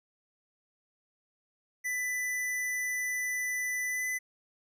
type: tone with pitch glide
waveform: square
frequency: 1992 to 2008 Hz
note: B6 to B6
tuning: +14 to +28 cents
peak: -31 dBFS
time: 1.84-4.19 s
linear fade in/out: 20 ms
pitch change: +14 cents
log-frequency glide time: 3.87-4.06 s
effects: none